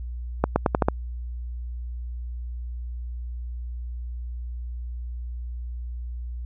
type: accelerating click train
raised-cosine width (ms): 1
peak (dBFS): -4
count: 6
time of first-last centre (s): 0.44-0.885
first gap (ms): 120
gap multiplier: 0.85
effects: added 60 Hz sine -30 dBFS peak until 6.45 s